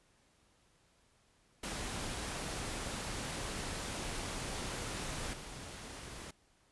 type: noise with level steps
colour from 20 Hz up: pink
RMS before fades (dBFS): -40 / -47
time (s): 1.63-6.31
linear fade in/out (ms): 5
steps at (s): 5.33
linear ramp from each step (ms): 5
effects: pink hiss -70 dBFS RMS until 6.71 s + resampled to 24000 Hz